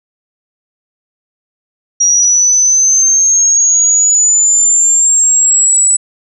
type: linear sweep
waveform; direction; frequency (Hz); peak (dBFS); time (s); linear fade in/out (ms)
sine; up; 5720 to 7920; -6; 2-5.97; 10
effects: none